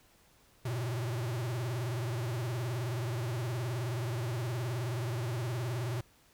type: tone with vibrato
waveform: square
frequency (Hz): 120.2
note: B2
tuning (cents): -46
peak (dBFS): -33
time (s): 0.65-6.01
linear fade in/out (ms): 5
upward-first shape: triangle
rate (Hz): 19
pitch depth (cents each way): 200
effects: pink hiss -64 dBFS RMS until 6.33 s